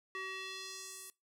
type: tone with band-pass filter sweep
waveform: square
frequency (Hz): 379.9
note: F#4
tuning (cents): +46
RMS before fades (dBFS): -45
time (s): 0.15-1.1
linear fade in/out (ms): 0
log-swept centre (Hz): 1800 to 11000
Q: 1.5
effects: noise-tail reverb RT60 0.2 s tail -21 dB re dry